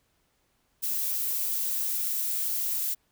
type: noise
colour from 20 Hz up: violet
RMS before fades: -29 dBFS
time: 0.82-2.95 s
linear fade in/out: 20 ms
effects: pink hiss -71 dBFS RMS until 3.11 s